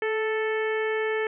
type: harmonic tone with a mistuned harmonic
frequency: 440 Hz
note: A4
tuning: in tune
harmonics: 1 / 2 / 3 / 4 / 5 / 6 / 7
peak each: -25 / -36 / -38 / -32 / -35 / -44 / -45 dBFS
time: 0.02-1.27 s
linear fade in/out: 2 ms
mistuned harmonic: 1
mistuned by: -21 cents
effects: none